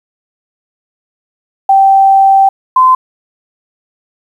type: tone pair in turn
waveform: sine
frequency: 779 / 1029.1 Hz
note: G5 / C6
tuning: -11 / -29 cents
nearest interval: perfect fourth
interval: 482 cents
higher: second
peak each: -3 dBFS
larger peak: neither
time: 1.69-2.49 / 2.76-2.95 s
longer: first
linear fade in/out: 5 ms
effects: 7-bit